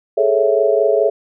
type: chord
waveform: sine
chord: A major seventh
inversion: third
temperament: equal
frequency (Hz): 415.3 / 440 / 554.4 / 659.3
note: G#4 / A4 / C#5 / E5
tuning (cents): 0 / 0 / 0 / 0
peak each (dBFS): -17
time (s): 0.17-1.1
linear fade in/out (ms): 10
effects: none